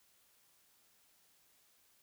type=silence; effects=white hiss -70 dBFS RMS until 2.02 s